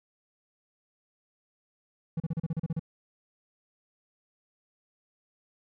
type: tone bursts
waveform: triangle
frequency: 162.7 Hz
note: E3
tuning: 22 cents flat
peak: -25 dBFS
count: 10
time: 2.17-2.795 s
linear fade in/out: 5 ms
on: 31 ms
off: 35 ms
effects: none